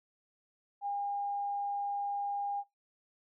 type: tone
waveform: sine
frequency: 808 Hz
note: G#5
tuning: 48 cents flat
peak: -32 dBFS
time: 0.81-2.64 s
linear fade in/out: 50 ms
effects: noise-tail reverb RT60 0.2 s tail -24 dB re dry